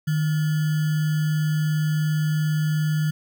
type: tone with sample-and-hold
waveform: sine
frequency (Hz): 153.8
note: D#3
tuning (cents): -20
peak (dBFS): -19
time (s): 0.07-3.11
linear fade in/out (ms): 10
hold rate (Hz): 1575
effects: none